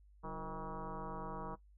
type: tone with frequency modulation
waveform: sine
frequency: 467.7 Hz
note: A#4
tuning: 6 cents sharp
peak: -40 dBFS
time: 0.23-1.56 s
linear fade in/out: 20 ms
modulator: 164 Hz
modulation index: 4.4
effects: noise-tail reverb RT60 0.1 s tail -17 dB re dry + added 50 Hz sine -60 dBFS peak until 1.77 s